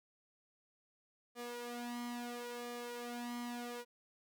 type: tone with flanger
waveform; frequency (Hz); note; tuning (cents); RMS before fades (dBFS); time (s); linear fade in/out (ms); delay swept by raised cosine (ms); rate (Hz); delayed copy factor
sawtooth; 240.8; B3; -44; -44; 1.35-3.85; 50; 1.7 to 3.2; 0.74; +0.75
effects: none